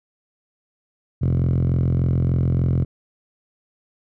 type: tone with band-pass filter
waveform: 5% pulse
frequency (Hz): 43.4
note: F1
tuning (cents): -10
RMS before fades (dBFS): -19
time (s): 1.21-2.85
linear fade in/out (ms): 20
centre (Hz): 110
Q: 5.1
effects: none